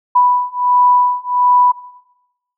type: beating tone pair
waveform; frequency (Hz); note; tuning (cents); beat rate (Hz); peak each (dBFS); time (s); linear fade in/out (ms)
sine; 987 / 988.4; B5 / B5; -1 / +1; 1.4; -13; 0.15-1.72; 10
effects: noise-tail reverb RT60 0.9 s tail -17 dB re dry